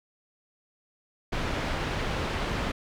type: low-pass noise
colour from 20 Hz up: pink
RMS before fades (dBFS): -30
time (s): 1.32-2.72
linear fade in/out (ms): 10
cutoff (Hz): 3200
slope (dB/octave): 12
effects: none